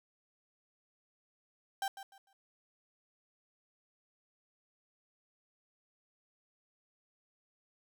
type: tone with echo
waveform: 35% pulse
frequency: 784 Hz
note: G5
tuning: in tune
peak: -31 dBFS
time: 1.82-1.88 s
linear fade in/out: 2 ms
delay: 150 ms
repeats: 3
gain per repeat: -12 dB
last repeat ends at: 2.33 s
effects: none